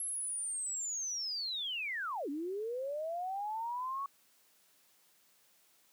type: linear two-way sweep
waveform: sine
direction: down then up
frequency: 11220 to 272.1 to 1125 Hz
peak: -35 dBFS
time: 0-4.06 s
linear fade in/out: 2 ms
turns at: 2.29 s
effects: white hiss -68 dBFS RMS until 5.92 s + high-pass 150 Hz 12 dB/octave